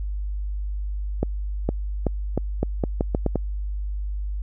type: accelerating click train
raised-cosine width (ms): 2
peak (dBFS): -8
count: 10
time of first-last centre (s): 1.23-3.357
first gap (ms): 460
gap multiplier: 0.82
effects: added 50 Hz sine -25 dBFS peak until 4.42 s

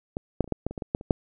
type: clicks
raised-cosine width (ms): 2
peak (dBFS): -16 / -7 / -26 / -29 / -11 / -13 / -23 / -20 / -18 / -10 / -26 / -6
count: 12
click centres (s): 0.169 / 0.407 / 0.443 / 0.477 / 0.523 / 0.666 / 0.71 / 0.778 / 0.822 / 0.949 / 1.011 / 1.108
effects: none

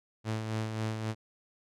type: tone with tremolo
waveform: sawtooth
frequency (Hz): 110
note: A2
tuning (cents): 0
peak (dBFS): -26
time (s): 0.24-1.15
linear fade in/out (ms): 50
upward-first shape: sine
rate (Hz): 3.7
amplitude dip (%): 45
effects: low-pass 8000 Hz 12 dB/octave

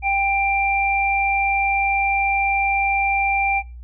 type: tone pair together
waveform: sine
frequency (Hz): 790 / 2367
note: G5 / D7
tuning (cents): +13 / +13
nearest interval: octave + perfect fifth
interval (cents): 1900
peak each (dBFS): -19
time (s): 0.02-3.63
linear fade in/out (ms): 50
effects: noise-tail reverb RT60 0.3 s tail -23 dB re dry + added 60 Hz sine -34 dBFS peak until 3.83 s

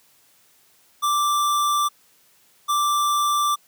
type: tone pair in turn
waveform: square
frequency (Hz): 1174.7 / 1174.7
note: D6 / D6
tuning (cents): 0 / 0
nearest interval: unison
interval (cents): 0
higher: neither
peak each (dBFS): -19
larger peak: neither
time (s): 1.02-1.89 / 2.68-3.56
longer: second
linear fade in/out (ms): 20
effects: white hiss -58 dBFS RMS until 3.67 s + high-pass 80 Hz 12 dB/octave

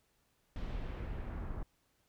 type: noise with low-pass filter sweep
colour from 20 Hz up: brown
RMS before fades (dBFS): -40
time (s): 0.56-1.63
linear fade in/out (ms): 2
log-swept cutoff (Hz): 4100 to 1300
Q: 1.1
effects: pink hiss -75 dBFS RMS until 2.08 s

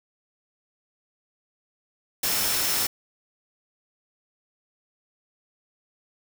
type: tone in noise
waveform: sine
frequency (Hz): 5400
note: E8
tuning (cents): +41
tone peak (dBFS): -32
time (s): 2.23-2.87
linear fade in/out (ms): 5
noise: white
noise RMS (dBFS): -25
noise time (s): 2.23-2.87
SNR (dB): -10
effects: none

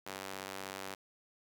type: tone with high-pass filter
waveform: sawtooth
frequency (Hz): 96.3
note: G2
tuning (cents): -30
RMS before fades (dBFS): -44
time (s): 0.06-0.95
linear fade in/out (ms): 10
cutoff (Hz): 460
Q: 0.5
effects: 10-bit

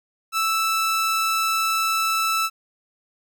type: tone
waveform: sawtooth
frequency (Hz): 1318.5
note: E6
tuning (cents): 0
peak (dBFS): -16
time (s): 0.32-2.5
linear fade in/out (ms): 50
effects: none

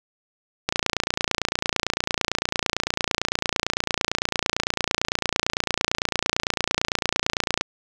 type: click train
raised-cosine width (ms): 0.2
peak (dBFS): -3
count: 201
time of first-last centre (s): 0.69-7.61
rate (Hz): 28.9
effects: none

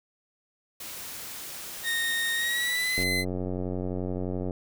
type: noise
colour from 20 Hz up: white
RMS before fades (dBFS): -39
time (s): 0.8-3.04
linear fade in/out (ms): 5
type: tone with pitch glide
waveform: 30% pulse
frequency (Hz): 1853 to 2044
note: A#6 to C7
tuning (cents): -11 to -41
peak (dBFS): -23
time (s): 1.83-3.25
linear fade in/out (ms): 50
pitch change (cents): +170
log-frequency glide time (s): 2.34-2.99
type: click train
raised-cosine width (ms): 2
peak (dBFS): -19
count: 141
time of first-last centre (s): 2.98-4.508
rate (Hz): 91.6
effects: none

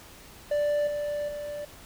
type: tone with level steps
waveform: triangle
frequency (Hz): 587.3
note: D5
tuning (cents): 0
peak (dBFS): -21 / -26 / -31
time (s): 0.51-1.65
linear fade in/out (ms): 5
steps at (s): 0.87 / 1.28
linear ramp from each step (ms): 5
effects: pink hiss -49 dBFS RMS until 1.85 s

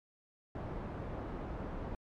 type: low-pass noise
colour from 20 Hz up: pink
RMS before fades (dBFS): -41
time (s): 0.55-1.95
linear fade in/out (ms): 2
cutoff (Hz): 970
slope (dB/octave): 12
effects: MP3 96 kbps

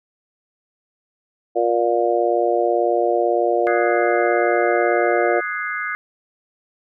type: harmonic tone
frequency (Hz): 118.1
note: A#2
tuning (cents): +23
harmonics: 3 / 4 / 5 / 6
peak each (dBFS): -21 / -21 / -21 / -21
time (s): 1.55-5.41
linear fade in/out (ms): 20
type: chord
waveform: sine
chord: Ab dominant seventh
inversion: second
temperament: equal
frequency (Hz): 1244.5 / 1480 / 1661.2 / 2093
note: Eb6 / Gb6 / Ab6 / C7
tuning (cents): 0 / 0 / 0 / 0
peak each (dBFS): -28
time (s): 3.67-5.95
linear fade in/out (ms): 0
effects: none

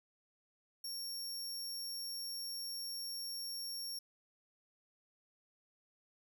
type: tone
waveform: sawtooth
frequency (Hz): 5520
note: F8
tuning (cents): -21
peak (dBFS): -38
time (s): 0.84-3.99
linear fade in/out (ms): 5
effects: none

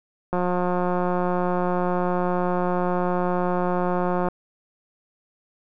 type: click train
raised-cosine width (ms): 1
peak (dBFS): -11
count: 709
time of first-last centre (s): 0.33-4.285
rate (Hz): 179
effects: none

